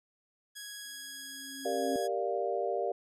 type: tone with vibrato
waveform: 10% pulse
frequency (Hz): 1661.2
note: G#6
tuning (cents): 0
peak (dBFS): -33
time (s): 0.55-2.08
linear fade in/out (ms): 20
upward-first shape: sine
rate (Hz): 20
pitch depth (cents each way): 9
type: tone with exponential growth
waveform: sine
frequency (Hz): 272.1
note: C#4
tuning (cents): -32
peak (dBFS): -31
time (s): 0.85-1.96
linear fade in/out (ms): 0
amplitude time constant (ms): 240
type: chord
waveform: sine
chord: G minor seventh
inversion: none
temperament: equal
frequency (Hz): 392 / 466.2 / 587.3 / 698.5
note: G4 / Bb4 / D5 / F5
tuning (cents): 0 / 0 / 0 / 0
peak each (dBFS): -35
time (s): 1.65-2.92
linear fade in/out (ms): 5
effects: none